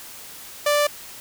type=tone; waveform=sawtooth; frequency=587.3 Hz; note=D5; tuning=in tune; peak=-13 dBFS; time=0.66-0.87 s; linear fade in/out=5 ms; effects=white hiss -40 dBFS RMS until 1.2 s